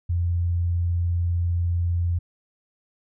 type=tone with vibrato; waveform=sine; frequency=86.5 Hz; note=F2; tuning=16 cents flat; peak=-20 dBFS; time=0.09-2.19 s; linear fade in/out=10 ms; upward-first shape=sine; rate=20 Hz; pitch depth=39 cents each way; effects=none